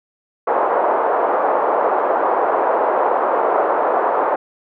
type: band-pass noise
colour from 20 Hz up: pink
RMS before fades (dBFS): -17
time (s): 0.47-4.36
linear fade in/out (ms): 5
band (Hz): 470 to 1100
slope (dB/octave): 24
effects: none